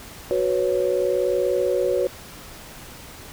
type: chord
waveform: sine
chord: F# suspended fourth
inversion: none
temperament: equal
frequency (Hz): 370 / 493.9 / 554.4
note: F#4 / B4 / C#5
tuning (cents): 0 / 0 / 0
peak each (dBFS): -23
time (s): 0.31-2.07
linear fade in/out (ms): 0
effects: pink hiss -41 dBFS RMS until 3.32 s